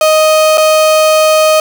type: tone with dropouts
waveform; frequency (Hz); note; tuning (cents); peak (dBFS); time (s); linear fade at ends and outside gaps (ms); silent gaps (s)
35% pulse; 624; D#5; +5; -4; 0.01-1.6; 2; 0.574-0.579
effects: none